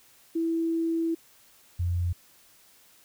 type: tone pair in turn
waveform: sine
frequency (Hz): 329.6 / 87.6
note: E4 / F2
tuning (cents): 0 / +6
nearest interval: octave + major seventh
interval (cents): 2294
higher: first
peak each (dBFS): -24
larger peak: neither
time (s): 0.35-1.15 / 1.79-2.13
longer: first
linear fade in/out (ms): 10
effects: white hiss -58 dBFS RMS until 3.04 s